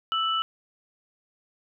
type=tone pair together; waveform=sine; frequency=1318.5 / 2964 Hz; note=E6 / F#7; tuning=0 / +2 cents; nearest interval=octave + major second; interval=1402 cents; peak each=-25 / -27 dBFS; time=0.12-0.42 s; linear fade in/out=0 ms; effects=none